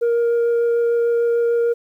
sine tone with vibrato, 469.5 Hz, A#4, 12 cents sharp, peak -12 dBFS, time 0.01-1.74 s, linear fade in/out 20 ms, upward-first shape triangle, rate 6.7 Hz, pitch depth 8 cents each way, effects tanh soft clip ceiling -14 dBFS + 9-bit

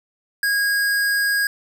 square tone, 1639 Hz, G#6, 23 cents flat, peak -18 dBFS, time 0.43-1.47 s, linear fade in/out 2 ms, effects none

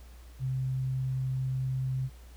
sine tone, 130.81 Hz, C3, in tune, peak -28 dBFS, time 0.39-2.1 s, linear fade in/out 50 ms, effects added 60 Hz sine -47 dBFS peak until 2.36 s + pink hiss -59 dBFS RMS until 2.36 s

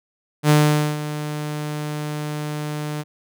sawtooth tone with ADSR envelope, 150 Hz, D3, 37 cents sharp, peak -7 dBFS, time 0.43-3.04 s, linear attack 67 ms, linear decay 470 ms, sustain -14 dB, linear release 35 ms, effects none

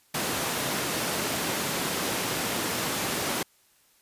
pink high-pass noise, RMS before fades -29 dBFS, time 0.14-3.43 s, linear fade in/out 5 ms, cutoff 180 Hz, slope 12 dB/octave, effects white hiss -63 dBFS RMS until 4.01 s + resampled to 32000 Hz

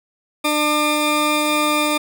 20% pulse tone pair together, 299.9 / 1201.8 Hz, D4 / D6, +36 / +40 cents, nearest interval 2 octaves, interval 2404 cents, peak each -14 dBFS, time 0.44-1.98 s, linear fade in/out 10 ms, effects none

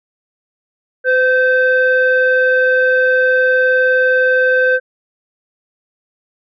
sine tone pair together, 510.5 / 1551 Hz, C5 / G6, -43 / -19 cents, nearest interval octave + perfect fifth, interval 1924 cents, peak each -11 dBFS, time 1.04-4.8 s, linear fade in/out 50 ms, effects tanh soft clip ceiling -5 dBFS

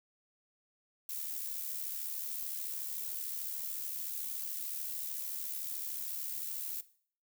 violet noise with amplitude modulation, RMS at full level -37 dBFS, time 1.09-6.81 s, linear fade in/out 2 ms, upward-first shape sine, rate 73.6 Hz, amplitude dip 50%, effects noise-tail reverb RT60 0.5 s tail -17 dB re dry

